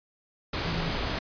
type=tone in noise; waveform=sine; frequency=164.81 Hz; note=E3; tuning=in tune; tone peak=-31 dBFS; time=0.65-0.89 s; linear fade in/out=5 ms; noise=pink; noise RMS=-30 dBFS; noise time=0.53-1.19 s; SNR=-4 dB; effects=resampled to 11025 Hz